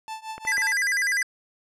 45% pulse tone with tremolo, 880 Hz, A5, in tune, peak -30 dBFS, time 0.08-0.73 s, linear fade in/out 0 ms, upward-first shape triangle, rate 5.6 Hz, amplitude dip 95%
clicks, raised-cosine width 0.5 ms, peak -22 dBFS, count 3, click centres 0.38 / 0.451 / 0.58 s
square tone with vibrato, 1800 Hz, A6, 39 cents sharp, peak -22 dBFS, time 0.47-1.23 s, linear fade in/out 5 ms, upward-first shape square, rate 10 Hz, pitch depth 180 cents each way
effects low-pass 10000 Hz 12 dB/octave

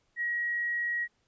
sine tone, 1902 Hz, A#6, 34 cents sharp, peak -28 dBFS, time 0.16-1.08 s, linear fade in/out 50 ms, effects pink hiss -73 dBFS RMS until 1.27 s + resampled to 16000 Hz

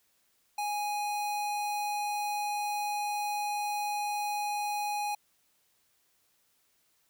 square tone, 829 Hz, G#5, 3 cents flat, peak -31 dBFS, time 0.58-5.15 s, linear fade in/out 5 ms, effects white hiss -71 dBFS RMS until 7.09 s

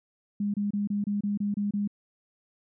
sine tone bursts, 204.3 Hz, G#3, 28 cents flat, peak -25 dBFS, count 9, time 0.4-1.876 s, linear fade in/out 5 ms, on 140 ms, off 27 ms, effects none

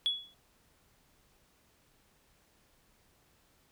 sine tone with exponential decay, 3378 Hz, G#7, 29 cents sharp, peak -23 dBFS, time 0.06-0.34 s, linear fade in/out 0 ms, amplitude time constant 60 ms, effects tanh soft clip ceiling -21 dBFS + pink hiss -68 dBFS RMS until 3.71 s

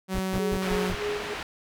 sawtooth tone with pitch glide, 188.7 to 184.39 Hz, F#3 to F#3, +34 to -6 cents, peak -23 dBFS, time 0.08-0.94 s, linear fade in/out 50 ms, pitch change -40 cents, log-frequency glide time 0.63-0.71 s
brown noise bursts, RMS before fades -30 dBFS, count 5, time 0.14-0.95 s, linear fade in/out 5 ms, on 58 ms, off 130 ms
sine tone with tremolo, 415.9 Hz, G#4, 2 cents sharp, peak -26 dBFS, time 0.39-1.34 s, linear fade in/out 2 ms, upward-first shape sine, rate 3.2 Hz, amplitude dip 80%
white low-pass noise, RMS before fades -35 dBFS, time 0.62-1.43 s, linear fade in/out 2 ms, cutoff 2400 Hz, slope 12 dB/octave
effects none

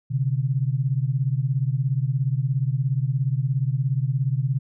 sine beating tone pair, 127.6 / 144.6 Hz, C3 / D3, -43 / -27 cents, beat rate 17 Hz, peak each -22 / -24 dBFS, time 0.1-4.59 s, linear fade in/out 20 ms, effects none

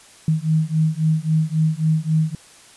sine beating tone pair, 156 / 159.7 Hz, D#3 / D#3, +5 / +45 cents, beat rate 3.7 Hz, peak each -19 dBFS, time 0.28-2.35 s, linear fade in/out 2 ms, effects white hiss -47 dBFS RMS until 2.76 s + resampled to 24000 Hz

